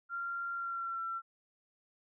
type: tone with pitch glide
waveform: sine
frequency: 1384 to 1350.8 Hz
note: F6 to E6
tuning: -16 to +42 cents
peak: -35 dBFS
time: 0.09-1.22 s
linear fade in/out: 50 ms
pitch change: -42 cents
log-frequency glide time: 0.53-1.01 s
effects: none